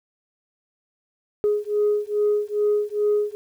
sine beating tone pair, 415.9 / 418.3 Hz, G#4 / G#4, +2 / +12 cents, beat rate 2.4 Hz, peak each -21 dBFS, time 1.44-3.35 s, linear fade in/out 0 ms, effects tanh soft clip ceiling -13 dBFS + 9-bit

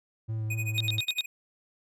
triangle tone with vibrato, 110 Hz, A2, in tune, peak -27 dBFS, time 0.28-1.01 s, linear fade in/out 20 ms, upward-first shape triangle, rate 4.2 Hz, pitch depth 24 cents each way
square tone with tremolo, 2489 Hz, D#7, in tune, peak -31 dBFS, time 0.5-1.26 s, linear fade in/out 5 ms, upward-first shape sine, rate 12 Hz, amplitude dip 95%
sine tone bursts, 3729 Hz, A#7, in tune, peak -24 dBFS, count 5, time 0.78-1.208 s, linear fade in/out 0 ms, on 24 ms, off 77 ms
effects none

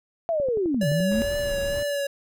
sine linear two-way sweep, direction down then up, 687 to 138.59 to 233 Hz, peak -21 dBFS, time 0.29-1.22 s, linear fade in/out 0 ms, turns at 0.88 s
click train, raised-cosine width 2 ms, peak -23 dBFS, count 8, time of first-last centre 0.4-1.003 s, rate 11.6 Hz
square tone with vibrato, 570 Hz, C#5, 48 cents sharp, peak -25 dBFS, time 0.81-2.07 s, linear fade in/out 5 ms, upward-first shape triangle, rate 2.2 Hz, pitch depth 36 cents each way
brown noise, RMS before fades -34 dBFS, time 1.11-1.83 s, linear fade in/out 5 ms
effects none

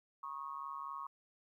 sine tone with amplitude modulation, 1100 Hz, C#6, 14 cents flat, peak -37 dBFS, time 0.23-1.07 s, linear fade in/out 5 ms, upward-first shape sine, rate 144 Hz, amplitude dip 95%, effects 13-bit

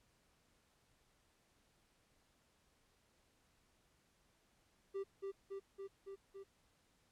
triangle tone with echo, 392 Hz, G4, in tune, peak -37 dBFS, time 4.94-5.04 s, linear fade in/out 20 ms, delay 280 ms, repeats 5, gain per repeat -2 dB, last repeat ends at 6.44 s, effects pink hiss -75 dBFS RMS until 7.11 s + low-pass 11000 Hz 12 dB/octave

